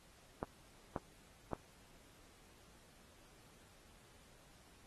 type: clicks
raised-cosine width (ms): 1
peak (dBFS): -24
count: 3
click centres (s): 0.429 / 0.962 / 1.533
effects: pink hiss -65 dBFS RMS until 4.86 s + AAC 32 kbps